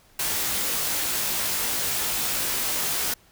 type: noise with comb filter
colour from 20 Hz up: white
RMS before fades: -26 dBFS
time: 0.19-3.14 s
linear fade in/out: 5 ms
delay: 18 ms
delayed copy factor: -0.65
effects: pink hiss -57 dBFS RMS until 3.31 s